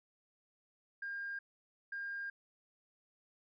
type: tone bursts at uneven times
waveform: sine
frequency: 1608 Hz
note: G6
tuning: 44 cents sharp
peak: -38 dBFS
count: 2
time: 1.02-1.39 / 1.92-2.3 s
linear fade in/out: 5 ms
effects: tanh soft clip ceiling -34 dBFS